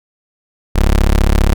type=tone; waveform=25% pulse; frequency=34.92 Hz; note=C#1; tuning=14 cents sharp; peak=-5 dBFS; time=0.75-1.54 s; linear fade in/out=10 ms; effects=none